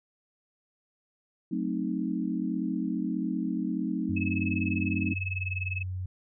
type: chord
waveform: sine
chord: F# diminished seventh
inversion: none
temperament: equal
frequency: 185 / 220 / 261.6 / 311.1 Hz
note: F#3 / A3 / C4 / Eb4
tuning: 0 / 0 / 0 / 0 cents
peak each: -33 dBFS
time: 1.51-5.14 s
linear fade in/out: 10 ms
type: tone with pitch glide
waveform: sine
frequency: 94.2 to 92.31 Hz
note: F#2 to F#2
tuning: +32 to -4 cents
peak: -31 dBFS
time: 4.09-6.06 s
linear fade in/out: 5 ms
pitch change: -36 cents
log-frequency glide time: 5.18-5.48 s
type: tone with tremolo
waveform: sine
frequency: 2584 Hz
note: E7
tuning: 35 cents flat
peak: -29 dBFS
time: 4.16-5.83 s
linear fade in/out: 10 ms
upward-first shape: sine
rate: 20 Hz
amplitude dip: 100%
effects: none